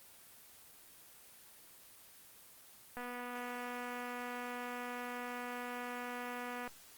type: click train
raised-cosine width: 0.5 ms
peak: -29 dBFS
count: 909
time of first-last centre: 2.97-6.676 s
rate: 245 Hz
effects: white hiss -58 dBFS RMS until 6.97 s + Opus 24 kbps